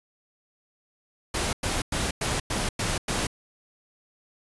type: noise bursts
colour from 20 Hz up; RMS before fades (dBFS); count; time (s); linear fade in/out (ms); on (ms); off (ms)
pink; -27; 7; 1.34-3.27; 5; 190; 100
effects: resampled to 24000 Hz